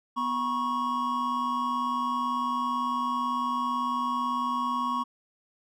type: tone cluster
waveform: triangle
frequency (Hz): 245.9 / 964 / 1102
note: B3 / B5 / C#6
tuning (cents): -7 / -42 / -11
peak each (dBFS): -32 / -30 / -26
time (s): 0.16-5.04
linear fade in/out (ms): 20
effects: none